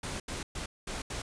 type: noise bursts at uneven times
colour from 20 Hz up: pink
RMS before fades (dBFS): -37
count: 5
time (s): 0.03-0.2 / 0.28-0.43 / 0.55-0.66 / 0.87-1.02 / 1.1-1.22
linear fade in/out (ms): 5
effects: resampled to 22050 Hz